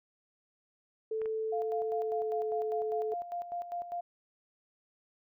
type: tone with pitch glide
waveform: sine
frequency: 440 to 433.9 Hz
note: A4 to A4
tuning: 0 to -24 cents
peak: -31 dBFS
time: 1.11-3.14 s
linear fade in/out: 5 ms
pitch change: -24 cents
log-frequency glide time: 1.93-2.4 s
type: clicks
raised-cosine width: 0.5 ms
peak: -33 dBFS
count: 2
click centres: 1.217 / 1.258 s
type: tone with tremolo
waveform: sine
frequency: 698.5 Hz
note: F5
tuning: in tune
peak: -33 dBFS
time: 1.52-4.01 s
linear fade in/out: 10 ms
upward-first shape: square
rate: 5 Hz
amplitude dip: 65%
effects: none